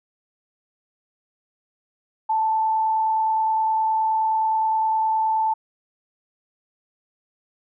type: tone with frequency modulation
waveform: sine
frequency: 880 Hz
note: A5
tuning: in tune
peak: -18 dBFS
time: 2.29-5.54 s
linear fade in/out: 10 ms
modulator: 29.6 Hz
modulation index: 0.35
effects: none